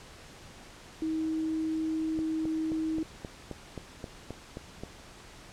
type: tone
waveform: sine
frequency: 317.6 Hz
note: D#4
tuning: 36 cents sharp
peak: -28 dBFS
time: 1.02-3.03 s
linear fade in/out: 2 ms
type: click train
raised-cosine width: 2 ms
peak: -24 dBFS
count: 11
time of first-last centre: 2.19-4.836 s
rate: 3.78 Hz
effects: pink hiss -50 dBFS RMS until 5.52 s + low-pass 8000 Hz 12 dB/octave